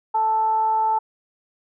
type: tone with frequency modulation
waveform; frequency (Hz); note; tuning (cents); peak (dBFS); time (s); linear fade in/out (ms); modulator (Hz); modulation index
sine; 879; A5; -2; -17; 0.14-0.99; 10; 439; 0.24
effects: none